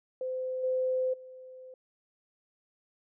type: tone with level steps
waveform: sine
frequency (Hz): 514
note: C5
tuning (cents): -31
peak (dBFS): -31 / -26 / -45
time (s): 0.21-1.74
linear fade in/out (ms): 2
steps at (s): 0.63 / 1.13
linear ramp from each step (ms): 10
effects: none